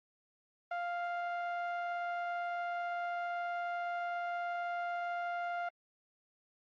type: tone with low-pass filter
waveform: sawtooth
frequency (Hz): 698.5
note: F5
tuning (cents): 0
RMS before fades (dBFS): -37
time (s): 0.71-5.69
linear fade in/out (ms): 5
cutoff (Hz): 1500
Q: 1.1
effects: MP3 32 kbps